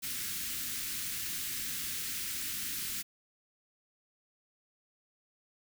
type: band-stop noise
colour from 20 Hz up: white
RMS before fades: -37 dBFS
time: 0.02-3.03 s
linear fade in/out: 20 ms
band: 320 to 1500 Hz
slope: 24 dB/octave
effects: none